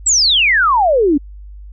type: exponential sweep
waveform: sine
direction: down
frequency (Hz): 7970 to 270.1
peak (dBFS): -9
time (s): 0.06-1.18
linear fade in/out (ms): 10
effects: added 50 Hz sine -31 dBFS peak until 1.72 s